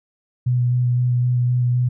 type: tone with vibrato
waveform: sine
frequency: 123.47 Hz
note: B2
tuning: in tune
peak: -15 dBFS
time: 0.46-1.89 s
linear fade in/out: 10 ms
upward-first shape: square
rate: 3.9 Hz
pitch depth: 11 cents each way
effects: none